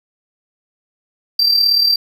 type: tone with amplitude modulation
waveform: triangle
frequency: 4699 Hz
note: D8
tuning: in tune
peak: -7 dBFS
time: 1.39-1.96 s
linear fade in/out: 5 ms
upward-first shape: sine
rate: 37.3 Hz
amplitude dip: 55%
effects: none